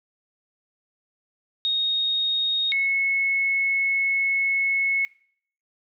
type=tone pair in turn; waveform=sine; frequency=3729 / 2192 Hz; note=A#7 / C#7; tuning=0 / -20 cents; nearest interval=major sixth; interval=920 cents; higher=first; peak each=-20 dBFS; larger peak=neither; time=1.65-2.72 / 2.72-5.05 s; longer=second; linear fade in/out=0 ms; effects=noise-tail reverb RT60 0.6 s tail -22 dB re dry